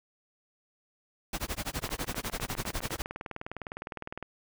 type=noise with tremolo; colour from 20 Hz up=pink; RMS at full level=-32 dBFS; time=1.33-3.02 s; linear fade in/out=2 ms; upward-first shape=sine; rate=12 Hz; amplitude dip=100%
type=click train; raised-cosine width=0.5 ms; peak=-22 dBFS; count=49; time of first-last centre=1.79-4.227 s; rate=19.7 Hz
effects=none